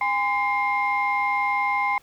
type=tone cluster; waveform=sine; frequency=814 / 1026 / 2120 Hz; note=G#5 / C6 / C7; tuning=-35 / -34 / +22 cents; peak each=-24 dBFS; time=0.01-1.98 s; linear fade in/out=2 ms; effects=tanh soft clip ceiling -13 dBFS + pink hiss -57 dBFS RMS until 2.02 s